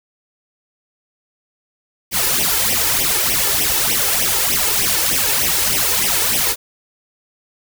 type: noise with flanger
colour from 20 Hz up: white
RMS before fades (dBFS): -17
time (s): 2.11-6.56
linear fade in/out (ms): 50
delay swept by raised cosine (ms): 0.34 to 2.34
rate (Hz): 3.3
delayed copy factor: +0.85
effects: none